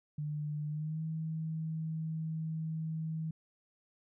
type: tone with pitch glide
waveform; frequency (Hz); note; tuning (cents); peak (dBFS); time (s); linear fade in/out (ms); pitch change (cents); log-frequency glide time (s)
sine; 149.7 to 159.52; D3 to D#3; +33 to +43; -34; 0.18-3.31; 5; +110; 0.68-1.02
effects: none